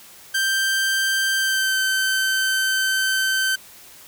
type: tone with pitch glide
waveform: sawtooth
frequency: 1570 to 1543 Hz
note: G6 to G6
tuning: +2 to -28 cents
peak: -15 dBFS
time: 0.34-3.56 s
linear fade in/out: 10 ms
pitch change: -30 cents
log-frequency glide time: 1.36-1.77 s
effects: white hiss -45 dBFS RMS until 4.07 s